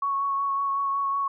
sine tone with vibrato, 1108.7 Hz, C#6, in tune, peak -23 dBFS, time 0.02-1.28 s, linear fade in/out 5 ms, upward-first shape sine, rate 5.4 Hz, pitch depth 15 cents each way, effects none

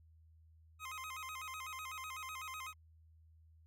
25% pulse tone with vibrato, 1149 Hz, D6, 38 cents flat, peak -40 dBFS, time 0.79-2.74 s, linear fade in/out 50 ms, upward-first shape square, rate 8 Hz, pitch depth 160 cents each way, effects added 80 Hz sine -61 dBFS peak until 3.66 s

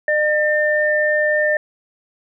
sine tone pair together, 605 / 1800.9 Hz, D#5 / A6, -49 / +40 cents, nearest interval octave + perfect fifth, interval 1889 cents, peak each -17 dBFS, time 0.08-1.57 s, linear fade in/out 2 ms, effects none

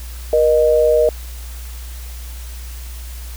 sine tone pair together, 475.2 / 615 Hz, A#4 / D#5, +33 / -20 cents, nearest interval major third, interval 447 cents, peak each -13 dBFS, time 0.33-1.09 s, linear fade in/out 2 ms, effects added 60 Hz sine -28 dBFS peak until 3.36 s + white hiss -39 dBFS RMS until 3.36 s

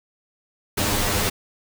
pink noise with comb filter, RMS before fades -22 dBFS, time 0.77-1.3 s, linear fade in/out 10 ms, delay 9.8 ms, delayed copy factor +1, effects none

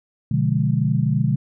sine chord, B diminished seventh, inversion none, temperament equal, 123.47 / 146.83 / 174.61 / 207.7 Hz, B2 / D3 / F3 / Ab3, 0 / 0 / 0 / 0 cents, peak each -21 / -20 / -25 / -24 dBFS, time 0.31-1.36 s, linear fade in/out 5 ms, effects none

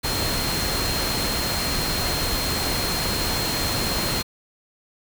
sine tone in noise, 4210 Hz, C8, 10 cents sharp, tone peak -28 dBFS, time 0.03-4.23 s, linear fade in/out 20 ms, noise pink, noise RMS -25 dBFS, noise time 0.03-4.23 s, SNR -6 dB, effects none

